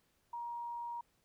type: tone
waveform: sine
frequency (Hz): 946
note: A#5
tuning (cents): +25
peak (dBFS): -39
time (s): 0.33-1.01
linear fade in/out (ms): 5
effects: pink hiss -75 dBFS RMS until 1.24 s